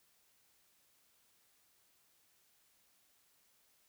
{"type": "silence", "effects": ["white hiss -72 dBFS RMS until 3.88 s"]}